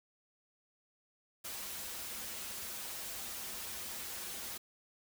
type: noise with comb filter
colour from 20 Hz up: white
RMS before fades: -43 dBFS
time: 1.44-4.58 s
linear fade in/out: 10 ms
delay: 6.9 ms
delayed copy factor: -0.75
effects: none